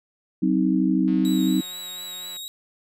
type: chord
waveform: sine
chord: C diminished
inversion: second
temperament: just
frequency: 188.37 / 261.6 / 314 Hz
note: Gb3 / C4 / Eb4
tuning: +31 / 0 / +16 cents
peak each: -22 dBFS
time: 0.42-1.61 s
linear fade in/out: 10 ms
type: click train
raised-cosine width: 0.3 ms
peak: -31 dBFS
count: 234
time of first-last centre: 1.08-2.367 s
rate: 181 Hz
type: tone with vibrato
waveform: sawtooth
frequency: 3842 Hz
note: B7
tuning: 48 cents flat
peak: -30 dBFS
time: 1.25-2.48 s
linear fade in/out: 0 ms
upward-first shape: triangle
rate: 4.1 Hz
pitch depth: 40 cents each way
effects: none